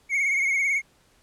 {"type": "tone with vibrato", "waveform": "triangle", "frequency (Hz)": 2195, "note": "C#7", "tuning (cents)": -18, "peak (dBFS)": -19, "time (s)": [0.09, 0.82], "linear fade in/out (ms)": 50, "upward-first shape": "triangle", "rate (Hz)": 18, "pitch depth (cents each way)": 71, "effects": ["pink hiss -61 dBFS RMS until 1.22 s", "low-pass 11000 Hz 12 dB/octave"]}